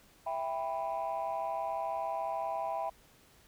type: chord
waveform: sine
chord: E minor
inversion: none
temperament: just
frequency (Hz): 659.3 / 791.1 / 988.9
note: E5 / G5 / B5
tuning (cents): 0 / +16 / +2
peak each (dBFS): -35 / -35 / -37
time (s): 0.26-2.9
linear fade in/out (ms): 10
effects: tanh soft clip ceiling -27 dBFS + pink hiss -62 dBFS RMS until 3.47 s